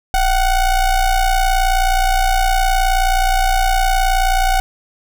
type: ring-modulated tone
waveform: square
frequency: 367.4 Hz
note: F#4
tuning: 12 cents flat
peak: -10 dBFS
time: 0.14-4.6 s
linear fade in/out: 0 ms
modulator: 397 Hz
effects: none